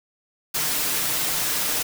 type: noise with comb filter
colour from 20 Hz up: white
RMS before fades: -24 dBFS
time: 0.54-1.83 s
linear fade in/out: 10 ms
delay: 6.6 ms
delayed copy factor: +0.55
effects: none